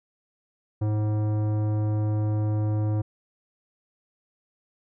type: tone with tanh clipping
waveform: sine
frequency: 106.4 Hz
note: G#2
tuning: 42 cents sharp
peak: -24 dBFS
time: 0.81-3.02 s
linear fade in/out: 10 ms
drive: 15 dB
effects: none